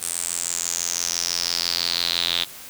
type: tone with band-pass filter sweep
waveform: sawtooth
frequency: 86 Hz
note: F2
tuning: 26 cents flat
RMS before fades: -25 dBFS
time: 0.01-2.45 s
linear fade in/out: 20 ms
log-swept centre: 9000 to 3600 Hz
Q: 6
effects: white hiss -40 dBFS RMS until 2.69 s